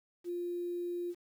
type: tone with quantisation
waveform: sine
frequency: 350 Hz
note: F4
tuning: 4 cents sharp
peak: -34 dBFS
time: 0.24-1.15 s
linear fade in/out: 50 ms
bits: 10
effects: none